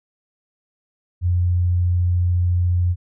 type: tone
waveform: sine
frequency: 88.6 Hz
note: F2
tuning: 25 cents sharp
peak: -15 dBFS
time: 1.21-2.96 s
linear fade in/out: 50 ms
effects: none